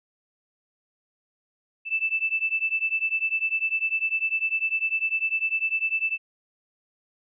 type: beating tone pair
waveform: sine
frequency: 2637 / 2647 Hz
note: E7 / E7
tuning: 0 / +7 cents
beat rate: 10 Hz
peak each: -26 dBFS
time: 1.85-6.18 s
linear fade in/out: 50 ms
effects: none